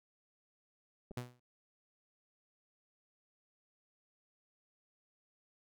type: clicks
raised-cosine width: 2 ms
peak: -37 dBFS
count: 2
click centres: 1.11 / 1.115 s
type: tone with exponential decay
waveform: sawtooth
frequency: 123.1 Hz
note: B2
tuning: 5 cents flat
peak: -33 dBFS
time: 1.17-1.4 s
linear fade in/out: 5 ms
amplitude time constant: 49 ms
effects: none

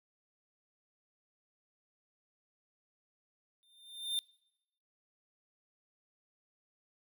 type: tone with exponential growth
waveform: square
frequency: 3606 Hz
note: A7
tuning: 42 cents sharp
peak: -30 dBFS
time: 3.63-4.19 s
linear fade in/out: 0 ms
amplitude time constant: 120 ms
effects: noise-tail reverb RT60 0.9 s tail -25 dB re dry

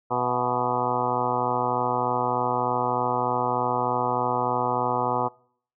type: harmonic tone with a mistuned harmonic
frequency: 123.3 Hz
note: B2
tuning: 2 cents flat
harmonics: 1 / 2 / 3 / 4 / 5 / 6 / 7 / 8 / 9 / 10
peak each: -35 / -34 / -33 / -30 / -34 / -29 / -29 / -29 / -32 / -33 dBFS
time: 0.1-5.29 s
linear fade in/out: 20 ms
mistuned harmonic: 5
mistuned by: +82 cents
effects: noise-tail reverb RT60 0.6 s tail -25 dB re dry

